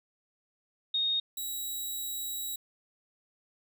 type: tone pair in turn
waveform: sine / 5% pulse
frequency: 3715 / 3874 Hz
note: A#7 / B7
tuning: -7 / -34 cents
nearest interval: minor second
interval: 73 cents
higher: second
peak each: -26 dBFS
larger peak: neither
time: 0.94-1.2 / 1.37-2.56 s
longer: second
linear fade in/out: 5 ms
effects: none